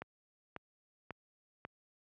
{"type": "click train", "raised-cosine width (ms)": 0.5, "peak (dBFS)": -27, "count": 4, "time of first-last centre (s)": [0.02, 1.65], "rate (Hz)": 1.84, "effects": ["high-pass 80 Hz 12 dB/octave"]}